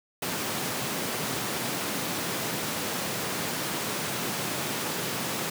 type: high-pass noise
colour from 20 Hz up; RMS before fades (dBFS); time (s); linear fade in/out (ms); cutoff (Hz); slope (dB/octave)
pink; -31; 0.22-5.5; 5; 130; 24
effects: none